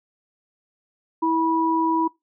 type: tone pair together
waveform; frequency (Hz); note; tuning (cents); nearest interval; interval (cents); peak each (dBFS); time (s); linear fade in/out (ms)
sine; 325.7 / 976; E4 / B5; -21 / -21; octave + perfect fifth; 1900; -21; 1.22-2.08; 10
effects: noise-tail reverb RT60 0.2 s tail -24 dB re dry